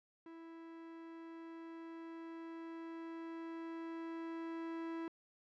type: tone with level ramp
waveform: 45% pulse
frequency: 329.6 Hz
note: E4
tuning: in tune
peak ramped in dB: -51 to -40 dBFS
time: 0.26-5.08 s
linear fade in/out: 2 ms
effects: low-pass 2000 Hz 12 dB/octave